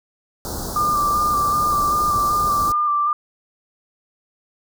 pink band-stop noise, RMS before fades -28 dBFS, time 0.45-2.72 s, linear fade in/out 0 ms, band 1400 to 4200 Hz, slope 48 dB/octave
sine tone with vibrato, 1189 Hz, D6, 21 cents sharp, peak -16 dBFS, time 0.76-3.13 s, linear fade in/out 2 ms, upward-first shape square, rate 2.6 Hz, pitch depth 20 cents each way
effects none

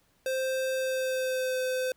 square tone with pitch glide, 523.3 to 512.8 Hz, C5 to C5, 0 to -35 cents, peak -28 dBFS, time 0.26-1.92 s, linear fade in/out 2 ms, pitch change -35 cents, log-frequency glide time 0.74-1.6 s, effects pink hiss -68 dBFS RMS until 1.96 s

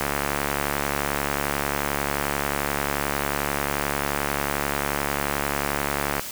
click train, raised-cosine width 0.5 ms, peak -8 dBFS, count 442, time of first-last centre 0.01-6.195 s, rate 71.3 Hz, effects white hiss -34 dBFS RMS until 6.31 s

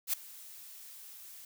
blue noise with ADSR envelope, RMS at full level -29 dBFS, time 0.07-1.45 s, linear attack 63 ms, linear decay 6 ms, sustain -21 dB, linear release 3 ms, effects none

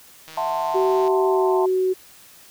click train, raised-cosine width 0.2 ms, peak -23 dBFS, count 128, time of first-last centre 0.28-1.079 s, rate 159 Hz
sine chord, F# half-diminished seventh, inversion third, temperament equal with one note detuned, 659.3 / 740 / 889.7 / 1046.5 Hz, E5 / F#5 / A5 / C6, 0 / 0 / +19 / 0 cents, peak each -26 / -30 / -24 / -29 dBFS, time 0.37-1.66 s, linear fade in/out 5 ms
sine tone with pitch glide, 380 to 372.8 Hz, F#4 to F#4, +46 to +13 cents, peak -17 dBFS, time 0.74-1.94 s, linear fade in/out 20 ms, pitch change -33 cents, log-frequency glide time 1.28-1.57 s
effects white hiss -48 dBFS RMS until 2.5 s

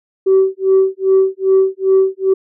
sine tone with tremolo, 382.7 Hz, G4, 42 cents flat, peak -5 dBFS, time 0.26-2.34 s, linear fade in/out 10 ms, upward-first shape sine, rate 2.5 Hz, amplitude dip 100%, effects tanh soft clip ceiling -4 dBFS

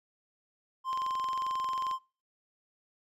triangle tone, 1046.5 Hz, C6, in tune, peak -28 dBFS, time 0.84-1.99 s, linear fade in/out 50 ms
click train, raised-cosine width 0.2 ms, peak -25 dBFS, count 23, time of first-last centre 0.93-1.912 s, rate 22.4 Hz
effects noise-tail reverb RT60 0.4 s tail -25 dB re dry + MP3 96 kbps

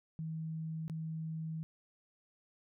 sine tone with dropouts, 160 Hz, D#3, 49 cents sharp, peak -37 dBFS, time 0.19-1.63 s, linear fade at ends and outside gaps 0 ms, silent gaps 0.88-0.898 s, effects none

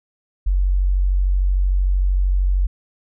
sine tone, 46.57 Hz, F#1, 12 cents sharp, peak -14 dBFS, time 0.46-2.67 s, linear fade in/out 10 ms, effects none

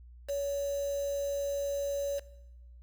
sine tone with quantisation, 564 Hz, C#5, 30 cents sharp, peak -30 dBFS, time 0.28-2.2 s, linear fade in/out 20 ms, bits 7, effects noise-tail reverb RT60 0.9 s tail -19 dB re dry + added 60 Hz sine -49 dBFS peak until 2.82 s

